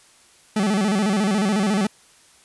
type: tone with vibrato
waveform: 40% pulse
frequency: 202.5 Hz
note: G#3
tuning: 43 cents flat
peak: -17 dBFS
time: 0.56-1.87 s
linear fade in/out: 5 ms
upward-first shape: square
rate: 14 Hz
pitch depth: 110 cents each way
effects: white hiss -53 dBFS RMS until 2.44 s + resampled to 24000 Hz